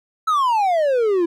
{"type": "exponential sweep", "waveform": "triangle", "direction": "down", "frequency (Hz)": [1330, 329.6], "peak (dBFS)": -13, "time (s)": [0.27, 1.26], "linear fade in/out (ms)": 10, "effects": []}